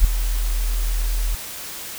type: tone with ADSR envelope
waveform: sine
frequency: 40.48 Hz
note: E1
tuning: 31 cents flat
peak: -5 dBFS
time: 0-1.35 s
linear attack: 43 ms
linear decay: 6 ms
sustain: -13 dB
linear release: 3 ms
effects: white hiss -33 dBFS RMS until 1.98 s